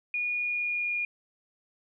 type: tone with pitch glide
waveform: sine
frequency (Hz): 2445 to 2428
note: D#7 to D#7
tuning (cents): -31 to -43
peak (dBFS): -27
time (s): 0.14-1.05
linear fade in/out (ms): 2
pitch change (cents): -12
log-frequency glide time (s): 0.35-0.93
effects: none